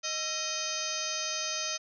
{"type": "harmonic tone with a mistuned harmonic", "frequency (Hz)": 624, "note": "D#5", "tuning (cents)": 5, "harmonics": [1, 2, 3, 4, 5, 6, 7, 8, 9, 10], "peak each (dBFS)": [-42, -41, -44, -40, -41, -42, -42, -38, -43, -36], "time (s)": [0.03, 1.78], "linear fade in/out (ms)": 20, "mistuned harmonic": 2, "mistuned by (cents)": 130, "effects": []}